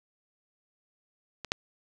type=clicks; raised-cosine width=0.2 ms; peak=-20 / -9 dBFS; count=2; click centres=1.447 / 1.519 s; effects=none